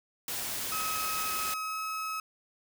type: noise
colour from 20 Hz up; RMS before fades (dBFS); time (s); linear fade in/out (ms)
white; -35; 0.28-1.54; 2
type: tone with pitch glide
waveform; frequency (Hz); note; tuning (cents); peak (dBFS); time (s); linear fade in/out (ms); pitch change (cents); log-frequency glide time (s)
35% pulse; 1275 to 1283.9; D#6 to E6; +42 to -46; -31; 0.72-2.2; 2; +12; 1.6-1.78
effects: none